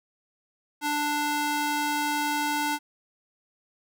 square tone with high-pass filter, 294.8 Hz, D4, 7 cents sharp, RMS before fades -27 dBFS, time 0.81-2.79 s, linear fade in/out 50 ms, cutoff 620 Hz, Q 1.1, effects none

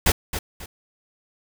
pink noise with echo, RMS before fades -17 dBFS, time 0.06-0.12 s, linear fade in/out 5 ms, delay 270 ms, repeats 2, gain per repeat -10 dB, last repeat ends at 0.66 s, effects none

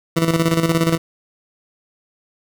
20% pulse tone with tremolo, 164.81 Hz, E3, in tune, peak -8 dBFS, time 0.16-0.98 s, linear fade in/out 10 ms, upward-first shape square, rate 17 Hz, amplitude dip 60%, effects none

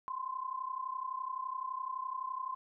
sine tone pair together, 1024 / 1055.8 Hz, C6 / C6, -38 / +15 cents, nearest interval minor second, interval 53 cents, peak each -39 / -39 dBFS, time 0.08-2.55 s, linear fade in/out 0 ms, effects none

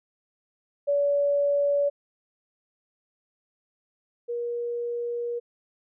sine tone pair in turn, 571 / 475.9 Hz, D5 / A#4, -49 / +36 cents, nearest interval minor third, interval 315 cents, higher first, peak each -20 / -27 dBFS, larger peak first, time 0.87-1.9 / 4.28-5.4 s, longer second, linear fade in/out 20 ms, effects none

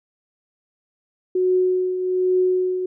sine tone with tremolo, 367.9 Hz, F#4, 10 cents flat, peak -14 dBFS, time 1.35-2.86 s, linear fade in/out 5 ms, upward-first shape triangle, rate 1.2 Hz, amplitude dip 60%, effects none

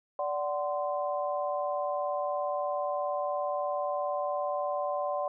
sine tone cluster, 583 / 746 / 1037 Hz, D5 / F#5 / C6, -13 / +14 / -16 cents, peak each -31 / -34 / -35 dBFS, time 0.19-5.28 s, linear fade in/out 2 ms, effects none

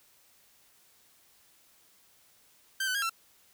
sawtooth tone with pitch steps, 1562 / 1506 / 1627 / 1347 Hz, G6 / F#6 / G#6 / E6, -7 / +30 / -36 / +37 cents, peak -25 dBFS, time 2.8-3.096 s, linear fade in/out 5 ms, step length 74 ms, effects white hiss -63 dBFS RMS until 3.53 s

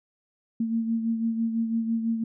sine beating tone pair, 226.8 / 232.8 Hz, A#3 / A#3, -47 / -2 cents, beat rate 6 Hz, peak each -24 / -33 dBFS, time 0.6-2.24 s, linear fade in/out 5 ms, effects none

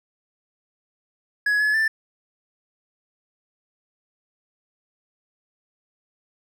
triangle tone with pitch steps, 1679 / 1706 / 1771 Hz, G#6 / G#6 / A6, +18 / +46 / +11 cents, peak -16 dBFS, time 1.46-1.88 s, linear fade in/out 5 ms, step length 140 ms, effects none

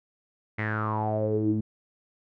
sawtooth tone with low-pass filter sweep, 108.1 Hz, A2, 30 cents flat, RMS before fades -27 dBFS, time 0.58-1.61 s, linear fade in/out 10 ms, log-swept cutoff 2100 to 250 Hz, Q 9, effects none

